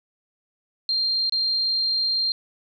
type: tone with dropouts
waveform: sine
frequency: 4186 Hz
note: C8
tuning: in tune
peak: -20 dBFS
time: 0.89-2.32 s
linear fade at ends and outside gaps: 1 ms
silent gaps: 1.296-1.323 s
effects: none